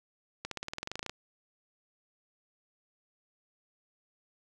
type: accelerating click train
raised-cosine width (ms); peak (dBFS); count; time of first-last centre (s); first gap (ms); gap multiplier
0.2; -19; 15; 0.45-1.096; 63; 0.95
effects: 9-bit